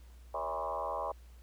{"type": "tone with frequency modulation", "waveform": "sine", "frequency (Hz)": 814, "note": "G#5", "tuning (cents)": -35, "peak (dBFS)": -33, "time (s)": [0.34, 1.12], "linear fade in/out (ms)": 5, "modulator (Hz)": 80.7, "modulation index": 3.8, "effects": ["added 60 Hz sine -51 dBFS peak until 1.42 s", "pink hiss -66 dBFS RMS until 1.42 s"]}